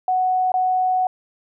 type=tone with dropouts; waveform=sine; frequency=741 Hz; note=F#5; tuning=2 cents sharp; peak=-16 dBFS; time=0.08-1.07 s; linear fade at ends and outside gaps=2 ms; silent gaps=0.519-0.54 s; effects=none